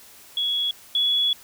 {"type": "tone pair in turn", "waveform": "sine", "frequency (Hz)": [3356, 3383], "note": ["G#7", "G#7"], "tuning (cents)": [17, 31], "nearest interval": "unison", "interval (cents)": 14, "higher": "second", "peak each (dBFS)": [-21, -18], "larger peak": "second", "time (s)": [[0.37, 0.71], [0.95, 1.33]], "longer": "second", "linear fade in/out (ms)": 2, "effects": ["white hiss -48 dBFS RMS until 1.43 s"]}